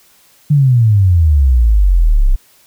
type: exponential sweep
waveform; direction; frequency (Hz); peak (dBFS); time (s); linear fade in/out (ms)
sine; down; 151.8 to 30.87; -6; 0.5-2.36; 10
effects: white hiss -49 dBFS RMS until 2.66 s